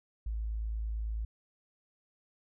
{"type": "tone", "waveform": "sine", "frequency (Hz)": 54.5, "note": "A1", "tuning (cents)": -16, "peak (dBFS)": -32, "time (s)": [0.26, 1.25], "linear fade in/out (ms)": 5, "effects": []}